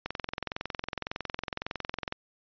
click train, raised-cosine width 0.3 ms, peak -16 dBFS, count 46, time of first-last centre 0.06-2.124 s, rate 21.8 Hz, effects resampled to 11025 Hz

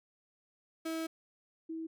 35% pulse / sine tone pair in turn, 323.9 / 323.9 Hz, E4 / E4, -30 / -30 cents, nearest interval unison, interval 0 cents, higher neither, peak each -33 / -37 dBFS, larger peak first, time 0.85-1.07 / 1.69-1.87 s, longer first, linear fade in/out 10 ms, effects none

